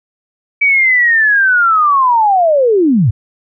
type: linear sweep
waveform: sine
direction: down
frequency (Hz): 2297 to 90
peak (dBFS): -7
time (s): 0.61-3.11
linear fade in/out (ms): 10
effects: none

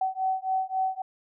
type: beating tone pair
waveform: sine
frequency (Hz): 756 / 759.7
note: F#5 / F#5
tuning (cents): +37 / +46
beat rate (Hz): 3.7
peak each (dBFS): -28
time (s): 0.01-1.02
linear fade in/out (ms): 5
effects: none

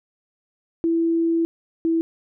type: tone pair in turn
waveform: sine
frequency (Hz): 331.8 / 328.7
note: E4 / E4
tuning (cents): +11 / -5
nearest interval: unison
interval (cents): 16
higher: first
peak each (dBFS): -17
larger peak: neither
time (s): 0.84-1.45 / 1.85-2.01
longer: first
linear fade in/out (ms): 0
effects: none

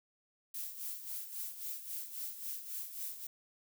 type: noise with tremolo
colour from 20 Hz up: violet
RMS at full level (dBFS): -40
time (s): 0.54-3.27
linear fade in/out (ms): 5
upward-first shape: sine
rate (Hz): 3.7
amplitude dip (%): 65
effects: none

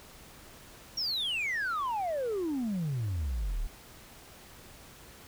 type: exponential sweep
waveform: sine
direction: down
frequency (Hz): 5680 to 32.99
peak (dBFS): -27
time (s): 0.97-3.67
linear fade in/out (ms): 10
effects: tanh soft clip ceiling -28 dBFS + pink hiss -52 dBFS RMS until 5.27 s

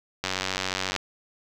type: click train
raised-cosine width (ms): 0.2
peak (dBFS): -9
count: 69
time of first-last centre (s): 0.24-0.963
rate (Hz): 94.1
effects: 8-bit

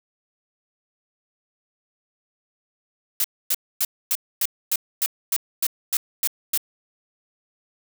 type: noise bursts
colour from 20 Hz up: blue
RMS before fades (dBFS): -21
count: 12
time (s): 3.2-6.576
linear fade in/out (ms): 2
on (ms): 43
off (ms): 260
effects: none

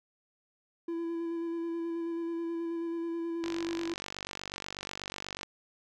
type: tone with vibrato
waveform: triangle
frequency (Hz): 335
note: E4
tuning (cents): +28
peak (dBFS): -30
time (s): 0.88-3.94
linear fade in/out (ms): 5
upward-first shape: square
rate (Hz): 9.3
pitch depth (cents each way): 13
type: click train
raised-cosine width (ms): 0.2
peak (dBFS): -20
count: 97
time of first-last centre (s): 3.44-5.432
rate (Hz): 48.2
effects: none

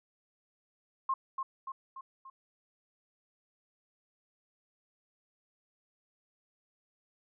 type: tone with echo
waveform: sine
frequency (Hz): 1067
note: C6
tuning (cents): +34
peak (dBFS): -27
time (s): 1.09-1.14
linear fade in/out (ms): 5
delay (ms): 290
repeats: 4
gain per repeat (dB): -5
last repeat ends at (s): 2.3
effects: none

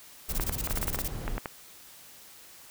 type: noise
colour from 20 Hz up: brown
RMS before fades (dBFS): -34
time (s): 0.28-1.39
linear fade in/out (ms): 20
type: noise bursts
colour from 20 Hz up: blue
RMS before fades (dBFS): -33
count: 14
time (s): 0.29-1.078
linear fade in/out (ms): 2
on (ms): 34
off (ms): 24
type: clicks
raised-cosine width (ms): 0.5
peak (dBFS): -17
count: 12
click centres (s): 0.398 / 0.495 / 0.674 / 0.709 / 0.774 / 0.829 / 0.881 / 0.946 / 0.989 / 1.279 / 1.38 / 1.458
effects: white hiss -51 dBFS RMS until 2.7 s

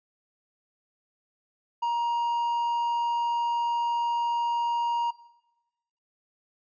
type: tone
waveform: triangle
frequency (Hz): 943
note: A#5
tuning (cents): +20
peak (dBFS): -22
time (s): 1.82-5.11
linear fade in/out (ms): 10
effects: noise-tail reverb RT60 1.0 s tail -19 dB re dry + resampled to 16000 Hz

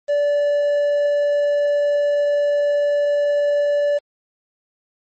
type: tone with quantisation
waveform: triangle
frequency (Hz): 580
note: D5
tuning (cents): -22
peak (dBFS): -13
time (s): 0.08-3.99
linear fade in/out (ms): 20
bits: 7
effects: MP3 32 kbps

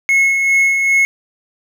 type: tone with tremolo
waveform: triangle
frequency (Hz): 2179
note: C#7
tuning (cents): -30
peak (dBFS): -7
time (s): 0.09-1.05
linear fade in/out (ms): 0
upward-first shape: sine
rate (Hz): 2.5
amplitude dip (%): 40
effects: none

